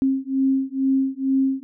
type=beating tone pair; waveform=sine; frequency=266.5 / 268.7 Hz; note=C4 / C4; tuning=+32 / +46 cents; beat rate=2.2 Hz; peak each=-21 dBFS; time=0.02-1.63 s; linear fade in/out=0 ms; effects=none